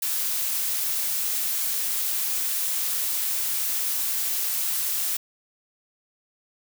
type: noise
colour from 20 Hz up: blue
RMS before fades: -26 dBFS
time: 0.02-5.17 s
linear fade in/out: 5 ms
effects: none